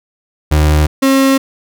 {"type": "tone pair in turn", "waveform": "35% pulse", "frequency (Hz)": [76, 269.4], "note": ["D#2", "C#4"], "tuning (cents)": [-40, -49], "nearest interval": "octave + minor seventh", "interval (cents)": 2191, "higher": "second", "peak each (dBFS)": -6, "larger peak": "neither", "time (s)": [[0.51, 0.87], [1.02, 1.38]], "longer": "neither", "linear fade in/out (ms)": 10, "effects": []}